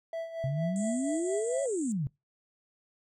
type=tone with tremolo; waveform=triangle; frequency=659.3 Hz; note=E5; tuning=in tune; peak=-29 dBFS; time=0.13-1.66 s; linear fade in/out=2 ms; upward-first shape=sine; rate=4.3 Hz; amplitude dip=65%
type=exponential two-way sweep; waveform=sine; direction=up then down; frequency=129.9 to 567 to 129.9 Hz; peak=-28 dBFS; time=0.44-2.07 s; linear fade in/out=0 ms; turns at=1.63 s
type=band-pass noise; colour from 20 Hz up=pink; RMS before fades=-44 dBFS; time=0.76-1.92 s; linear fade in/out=0 ms; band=7100 to 8600 Hz; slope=96 dB/octave
effects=noise-tail reverb RT60 0.2 s tail -23 dB re dry